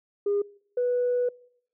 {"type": "tone pair in turn", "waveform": "sine", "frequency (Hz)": [406.4, 491.7], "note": ["G#4", "B4"], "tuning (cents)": [-38, -8], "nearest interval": "minor third", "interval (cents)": 330, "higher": "second", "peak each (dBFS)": -21, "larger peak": "neither", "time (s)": [[0.26, 0.42], [0.77, 1.29]], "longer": "second", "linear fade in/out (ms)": 5, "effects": ["noise-tail reverb RT60 0.7 s tail -25 dB re dry", "tanh soft clip ceiling -18 dBFS"]}